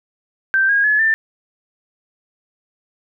sine tone with pitch steps, 1563 / 1633.1 / 1706.4 / 1783 Hz, G6 / G#6 / G#6 / A6, -6 / -30 / +46 / +22 cents, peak -12 dBFS, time 0.54-1.14 s, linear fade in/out 0 ms, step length 150 ms, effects none

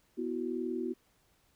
sine chord, B suspended fourth, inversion none, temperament equal, 246.9 / 329.6 / 370 Hz, B3 / E4 / F#4, 0 / 0 / 0 cents, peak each -37 / -37 / -36 dBFS, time 0.17-0.94 s, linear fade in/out 20 ms, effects pink hiss -70 dBFS RMS until 1.55 s

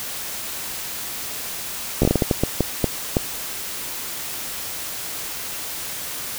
slowing click train, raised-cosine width 2 ms, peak -3 dBFS, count 12, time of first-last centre 2.02-3.168 s, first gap 13 ms, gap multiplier 1.38, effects white hiss -30 dBFS RMS until 6.38 s

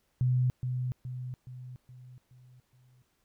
sine tone with echo, 126.1 Hz, B2, 36 cents sharp, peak -23 dBFS, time 0.21-0.5 s, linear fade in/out 0 ms, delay 420 ms, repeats 6, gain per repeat -6 dB, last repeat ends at 3.02 s, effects pink hiss -74 dBFS RMS until 3.24 s

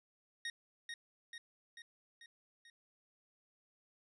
25% pulse tone with echo, 1864.7 Hz, A#6, in tune, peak -35 dBFS, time 0.45-0.5 s, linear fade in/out 2 ms, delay 440 ms, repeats 5, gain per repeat -4 dB, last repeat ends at 2.7 s, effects resampled to 22050 Hz

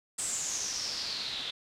white noise with low-pass filter sweep, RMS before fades -35 dBFS, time 0.18-1.51 s, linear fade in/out 10 ms, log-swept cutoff 8200 to 3500 Hz, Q 6.8, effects none

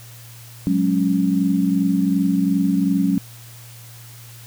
sine chord, F# suspended second, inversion none, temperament equal, 185 / 207.7 / 277.2 Hz, F#3 / G#3 / C#4, 0 / 0 / 0 cents, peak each -19 / -22 / -19 dBFS, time 0.67-3.18 s, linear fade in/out 0 ms, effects added 117 Hz sine -40 dBFS peak until 4.46 s + white hiss -44 dBFS RMS until 4.46 s

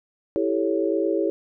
sine chord, A dominant seventh, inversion second, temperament equal, 329.6 / 392 / 440 / 554.4 Hz, E4 / G4 / A4 / C#5, 0 / 0 / 0 / 0 cents, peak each -24 / -25 / -27 / -27 dBFS, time 0.36-1.3 s, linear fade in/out 0 ms, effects none

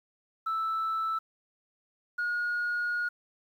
sine tone pair in turn, 1318.5 / 1440 Hz, E6 / F#6, 0 / -47 cents, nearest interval major second, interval 153 cents, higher second, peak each -26 dBFS, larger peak neither, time 0.46-1.19 / 2.18-3.09 s, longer second, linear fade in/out 10 ms, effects tanh soft clip ceiling -25 dBFS + 10-bit

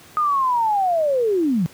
sine linear sweep, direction down, 1244.5 to 154.7 Hz, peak -16 dBFS, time 0.17-1.66 s, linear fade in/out 0 ms, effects pink hiss -46 dBFS RMS until 1.73 s + high-pass 100 Hz 12 dB/octave

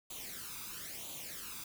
white noise with flanger, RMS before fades -45 dBFS, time 0.1-1.64 s, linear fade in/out 5 ms, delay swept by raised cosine 0.28 to 0.83 ms, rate 1 Hz, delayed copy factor +0.7, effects none

